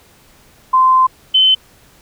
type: tone pair in turn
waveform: sine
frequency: 1036 / 3059 Hz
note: C6 / G7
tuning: -17 / -43 cents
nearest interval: octave + perfect fifth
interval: 1874 cents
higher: second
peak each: -7 dBFS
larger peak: neither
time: 0.73-1.07 / 1.34-1.55 s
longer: first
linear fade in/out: 10 ms
effects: pink hiss -48 dBFS RMS until 2.01 s